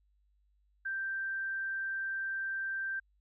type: tone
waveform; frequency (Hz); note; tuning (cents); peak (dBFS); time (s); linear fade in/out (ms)
sine; 1570; G6; +2; -33; 0.85-3; 10
effects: added 50 Hz sine -68 dBFS peak until 3.2 s